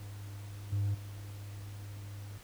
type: tone with level steps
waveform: triangle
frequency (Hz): 101.1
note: G#2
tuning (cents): -46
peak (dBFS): -40 / -26 / -40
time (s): 0-2.38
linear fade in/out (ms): 5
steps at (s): 0.72 / 0.94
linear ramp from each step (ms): 10
effects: tanh soft clip ceiling -23 dBFS + pink hiss -55 dBFS RMS until 2.43 s